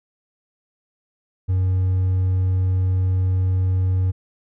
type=tone with hard clipping; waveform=triangle; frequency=93 Hz; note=F#2; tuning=9 cents sharp; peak=-17 dBFS; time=1.48-4.12 s; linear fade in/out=20 ms; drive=5 dB; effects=none